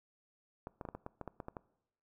clicks, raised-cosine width 1 ms, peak -28 dBFS, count 11, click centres 0.671 / 0.812 / 0.852 / 0.888 / 0.95 / 1.064 / 1.213 / 1.277 / 1.402 / 1.484 / 1.568 s, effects noise-tail reverb RT60 0.8 s tail -21 dB re dry

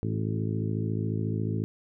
harmonic tone with a mistuned harmonic, 54.1 Hz, A1, 29 cents flat, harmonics 2 / 3 / 4 / 5 / 6 / 7 / 8, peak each -29 / -33 / -35 / -37 / -39 / -40 / -41 dBFS, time 0.03-1.64 s, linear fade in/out 0 ms, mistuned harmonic 7, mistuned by -20 cents, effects none

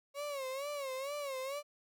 35% pulse tone with vibrato, 552 Hz, C#5, 7 cents flat, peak -36 dBFS, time 0.14-1.63 s, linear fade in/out 50 ms, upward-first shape sine, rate 2.2 Hz, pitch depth 110 cents each way, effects none

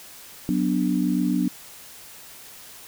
sine chord, B minor, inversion second, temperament equal, 185 / 246.9 / 293.7 Hz, F#3 / B3 / D4, 0 / 0 / 0 cents, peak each -24 dBFS, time 0.49-1.48 s, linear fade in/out 0 ms, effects white hiss -44 dBFS RMS until 2.87 s

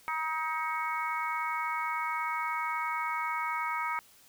harmonic tone, 316.4 Hz, D#4, 29 cents sharp, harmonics 3 / 4 / 5 / 6 / 7, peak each -34 / -34 / -43 / -44 / -36 dBFS, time 0.08-3.99 s, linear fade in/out 0 ms, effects white hiss -59 dBFS RMS until 4.28 s

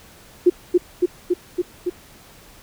sine tone with echo, 355.7 Hz, F4, 32 cents sharp, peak -8 dBFS, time 0.46-0.5 s, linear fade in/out 10 ms, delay 280 ms, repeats 5, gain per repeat -2 dB, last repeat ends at 1.9 s, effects pink hiss -47 dBFS RMS until 2.62 s

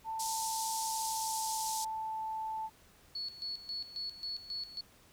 sine tone with pitch glide, 889 to 878.8 Hz, A5 to A5, +18 to -2 cents, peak -35 dBFS, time 0.04-2.7 s, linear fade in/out 50 ms, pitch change -20 cents, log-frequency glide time 0.72-2.09 s
pink band-pass noise, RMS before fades -39 dBFS, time 0.19-1.85 s, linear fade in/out 10 ms, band 4900 to 11000 Hz, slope 24 dB/octave
sine tone with tremolo, 4400 Hz, C#8, 14 cents flat, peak -36 dBFS, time 3.15-4.81 s, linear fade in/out 5 ms, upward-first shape square, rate 3.7 Hz, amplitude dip 75%
effects pink hiss -62 dBFS RMS until 5.12 s

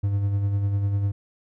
triangle tone with tremolo, 100.3 Hz, G2, 40 cents sharp, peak -17 dBFS, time 0.03-1.12 s, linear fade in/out 10 ms, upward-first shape sine, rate 10 Hz, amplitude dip 40%, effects none

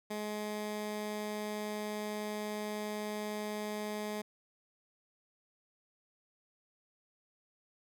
15% pulse tone, 210.9 Hz, G#3, 27 cents sharp, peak -30 dBFS, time 0.1-4.22 s, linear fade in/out 10 ms, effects none

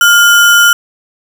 sine tone with sample-and-hold, 1408 Hz, F6, 14 cents sharp, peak -3 dBFS, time 0.01-0.73 s, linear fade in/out 2 ms, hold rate 4410 Hz, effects none

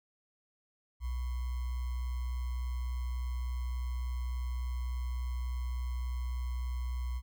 sine tone with sample-and-hold, 61.74 Hz, B1, in tune, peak -32 dBFS, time 1-7.22 s, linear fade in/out 50 ms, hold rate 1050 Hz, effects none

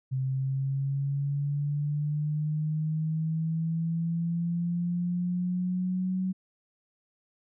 sine linear sweep, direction up, 130.81 to 187.4 Hz, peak -26 dBFS, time 0.11-6.33 s, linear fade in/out 20 ms, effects none

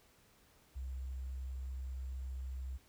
sine tone with sample-and-hold, 65 Hz, C2, 11 cents flat, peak -39 dBFS, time 0.75-2.78 s, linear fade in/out 20 ms, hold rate 7350 Hz, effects pink hiss -67 dBFS RMS until 2.88 s

